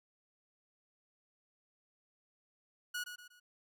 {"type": "tone with echo", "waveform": "sawtooth", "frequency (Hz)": 1458, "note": "F#6", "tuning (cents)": -26, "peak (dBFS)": -33, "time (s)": [2.94, 3.04], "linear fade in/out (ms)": 10, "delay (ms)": 120, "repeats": 3, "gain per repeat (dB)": -8, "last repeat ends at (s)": 3.4, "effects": []}